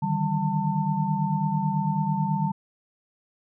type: tone cluster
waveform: sine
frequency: 149.2 / 158.3 / 194.9 / 895 Hz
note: D3 / D#3 / G3 / A5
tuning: +28 / +30 / -10 / +29 cents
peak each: -28 / -28 / -27 / -28 dBFS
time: 0.02-2.52 s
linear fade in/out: 10 ms
effects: none